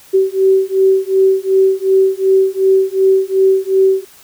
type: beating tone pair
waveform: sine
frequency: 381.9 / 384.6 Hz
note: G4 / G4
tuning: -45 / -33 cents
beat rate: 2.7 Hz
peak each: -12 dBFS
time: 0.13-4.05 s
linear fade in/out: 20 ms
effects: white hiss -43 dBFS RMS until 4.23 s